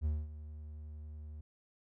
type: tone with ADSR envelope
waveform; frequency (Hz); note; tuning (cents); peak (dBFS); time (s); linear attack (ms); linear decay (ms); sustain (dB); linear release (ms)
triangle; 75.9; D#2; -42; -27; 0.01-1.41; 44; 220; -15; 4
effects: none